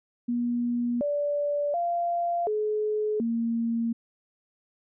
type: tone with pitch steps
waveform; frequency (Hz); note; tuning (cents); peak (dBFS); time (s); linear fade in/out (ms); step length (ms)
sine; 240.3 / 581 / 691 / 425.8 / 230.9; B3 / D5 / F5 / G#4 / A#3; -47 / -19 / -19 / +43 / -16; -24; 0.28-3.93; 10; 730
effects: none